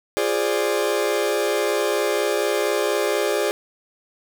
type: chord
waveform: 40% pulse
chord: D half-diminished seventh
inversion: first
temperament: equal with one note detuned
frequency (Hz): 349.2 / 413.6 / 523.3 / 587.3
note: F4 / Ab4 / C5 / D5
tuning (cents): 0 / -7 / 0 / 0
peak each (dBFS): -27 / -22 / -26 / -24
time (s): 0.17-3.51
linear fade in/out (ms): 0
effects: none